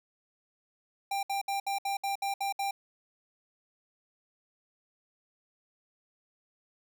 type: tone bursts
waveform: square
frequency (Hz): 792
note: G5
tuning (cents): +18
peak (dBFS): -30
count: 9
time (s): 1.11-2.71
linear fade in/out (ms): 5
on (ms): 120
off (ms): 65
effects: none